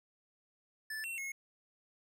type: tone with pitch steps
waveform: square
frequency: 1749 / 2714 / 2171 Hz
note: A6 / E7 / C#7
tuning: -11 / +50 / -37 cents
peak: -39 dBFS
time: 0.9-1.32 s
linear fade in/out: 5 ms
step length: 140 ms
effects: none